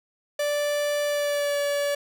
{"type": "tone with pitch glide", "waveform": "45% pulse", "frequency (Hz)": [585, 573.6], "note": ["D5", "D5"], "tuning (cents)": [-7, -41], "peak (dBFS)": -23, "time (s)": [0.39, 1.95], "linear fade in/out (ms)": 5, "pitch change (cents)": -34, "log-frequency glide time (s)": [1.06, 1.59], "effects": []}